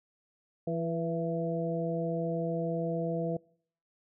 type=harmonic tone with a mistuned harmonic; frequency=167.1 Hz; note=E3; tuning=24 cents sharp; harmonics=1 / 2 / 3 / 4; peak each=-33 / -37 / -34 / -36 dBFS; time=0.67-3.37 s; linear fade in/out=5 ms; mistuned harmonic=3; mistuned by=-29 cents; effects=noise-tail reverb RT60 0.6 s tail -26 dB re dry